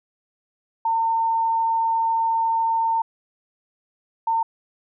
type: tone bursts at uneven times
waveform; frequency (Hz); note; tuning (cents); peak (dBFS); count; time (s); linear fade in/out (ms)
sine; 907; A#5; -48; -18; 2; 0.85-3.02 / 4.27-4.43; 5
effects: none